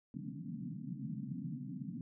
pink band-pass noise, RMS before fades -43 dBFS, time 0.14-2.01 s, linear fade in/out 2 ms, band 130 to 280 Hz, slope 96 dB/octave, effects none

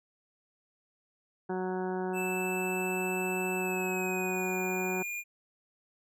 harmonic tone, 185 Hz, F#3, in tune, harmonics 1 / 2 / 3 / 4 / 5 / 6 / 7 / 8 / 9, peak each -36 / -33 / -46 / -39 / -42 / -51 / -54 / -46 / -52 dBFS, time 1.49-5.03 s, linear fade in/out 10 ms
square tone with pitch glide, 2637 to 2418 Hz, E7 to D7, 0 to +50 cents, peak -35 dBFS, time 2.13-5.24 s, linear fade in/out 50 ms, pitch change -150 cents, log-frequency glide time 3.58-4.57 s
effects none

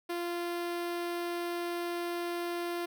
sawtooth tone with notch filter, 346.4 Hz, F4, 14 cents flat, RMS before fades -35 dBFS, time 0.09-2.86 s, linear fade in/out 10 ms, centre 7000 Hz, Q 1.7, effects none

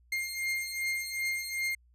40% pulse beating tone pair, 2117 / 2119.6 Hz, C7 / C7, +20 / +22 cents, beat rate 2.6 Hz, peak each -32 / -35 dBFS, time 0.12-1.75 s, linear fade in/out 5 ms, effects added 60 Hz sine -60 dBFS peak until 1.94 s + resampled to 32000 Hz

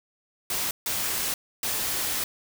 white noise bursts at uneven times, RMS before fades -28 dBFS, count 3, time 0.5-0.71 / 0.86-1.34 / 1.63-2.24 s, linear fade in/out 2 ms, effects none

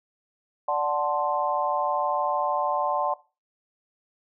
sine chord, D dominant seventh, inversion none, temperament equal, 587.3 / 740 / 880 / 1046.5 Hz, D5 / F#5 / A5 / C6, 0 / 0 / 0 / 0 cents, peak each -28 dBFS, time 0.68-3.14 s, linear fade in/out 5 ms, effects noise-tail reverb RT60 0.3 s tail -19 dB re dry

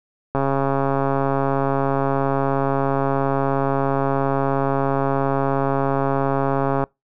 click train, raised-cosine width 1 ms, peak -7 dBFS, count 890, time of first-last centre 0.35-6.839 s, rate 137 Hz, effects noise-tail reverb RT60 0.2 s tail -26 dB re dry

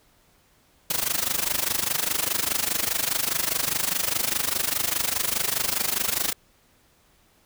white noise with amplitude modulation, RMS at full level -22 dBFS, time 0.9-6.33 s, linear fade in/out 5 ms, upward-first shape sine, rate 24.9 Hz, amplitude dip 85%, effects pink hiss -61 dBFS RMS until 7.45 s

